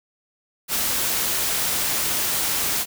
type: noise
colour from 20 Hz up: white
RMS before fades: -23 dBFS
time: 0.68-2.86 s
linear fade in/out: 50 ms
effects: none